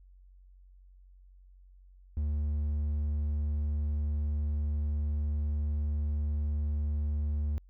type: tone with hard clipping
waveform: sine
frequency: 74.2 Hz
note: D2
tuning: 18 cents sharp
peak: -29 dBFS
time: 2.17-7.58 s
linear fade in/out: 0 ms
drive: 3 dB
effects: added 46 Hz sine -53 dBFS peak until 7.69 s